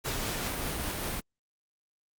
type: noise with tremolo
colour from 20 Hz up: pink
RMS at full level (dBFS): -32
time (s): 0.04-1.21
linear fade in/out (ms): 20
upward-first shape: triangle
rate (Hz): 5.1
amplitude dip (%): 25
effects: Opus 48 kbps